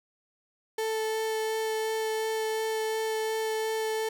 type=tone with vibrato; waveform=35% pulse; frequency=440 Hz; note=A4; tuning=in tune; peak=-26 dBFS; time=0.78-4.09 s; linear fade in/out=5 ms; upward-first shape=sine; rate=2.8 Hz; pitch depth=8 cents each way; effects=none